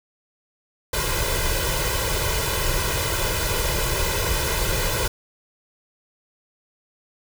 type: noise with comb filter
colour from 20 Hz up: pink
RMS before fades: -23 dBFS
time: 0.93-5.08 s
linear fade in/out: 5 ms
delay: 2 ms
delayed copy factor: +0.85
effects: none